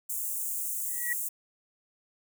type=high-pass noise; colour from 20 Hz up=white; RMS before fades=-33 dBFS; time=0.09-1.29 s; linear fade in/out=10 ms; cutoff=7000 Hz; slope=48 dB/octave
type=tone with exponential growth; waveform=sine; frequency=1924 Hz; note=B6; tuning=46 cents flat; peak=-25 dBFS; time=0.87-1.13 s; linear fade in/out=5 ms; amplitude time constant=56 ms
effects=none